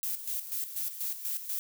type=noise with tremolo; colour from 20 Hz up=violet; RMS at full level=-33 dBFS; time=0.03-1.59 s; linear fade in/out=0 ms; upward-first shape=square; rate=4.1 Hz; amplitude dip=65%; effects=none